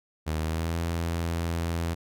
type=tone with pitch glide; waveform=sawtooth; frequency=78.3 to 83.92 Hz; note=D#2 to E2; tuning=+11 to +31 cents; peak=-23 dBFS; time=0.26-1.95 s; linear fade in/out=20 ms; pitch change=+120 cents; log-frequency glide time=0.39-0.76 s; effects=none